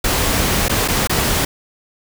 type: noise with dropouts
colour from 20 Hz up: pink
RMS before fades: -17 dBFS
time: 0.04-1.45 s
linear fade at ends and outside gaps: 5 ms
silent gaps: 0.684-0.694 / 0.879-0.883 / 1.073-1.095 s
effects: none